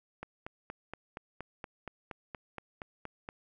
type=click train; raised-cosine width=0.5 ms; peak=-25 dBFS; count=14; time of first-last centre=0.23-3.289 s; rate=4.25 Hz; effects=none